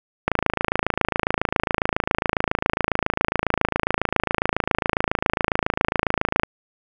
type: click train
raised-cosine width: 0.5 ms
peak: -3 dBFS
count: 169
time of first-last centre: 0.28-6.434 s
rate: 27.3 Hz
effects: none